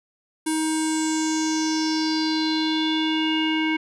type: tone with low-pass filter sweep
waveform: square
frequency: 315 Hz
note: D#4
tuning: 21 cents sharp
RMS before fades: -23 dBFS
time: 0.46-3.77 s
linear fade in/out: 10 ms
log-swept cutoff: 9900 to 2400 Hz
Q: 5.6
effects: none